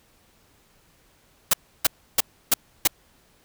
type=noise bursts; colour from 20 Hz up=white; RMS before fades=-17 dBFS; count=5; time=1.51-2.875 s; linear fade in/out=5 ms; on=25 ms; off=310 ms; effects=pink hiss -60 dBFS RMS until 3.44 s